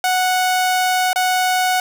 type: tone with dropouts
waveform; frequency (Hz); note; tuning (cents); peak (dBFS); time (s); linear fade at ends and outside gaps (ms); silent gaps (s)
sawtooth; 738; F#5; -5; -11; 0.04-1.8; 2; 1.131-1.159
effects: none